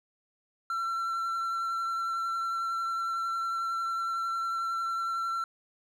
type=tone with vibrato; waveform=triangle; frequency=1352 Hz; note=E6; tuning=43 cents sharp; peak=-27 dBFS; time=0.7-5.44 s; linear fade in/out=2 ms; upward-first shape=sine; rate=11 Hz; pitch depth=13 cents each way; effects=none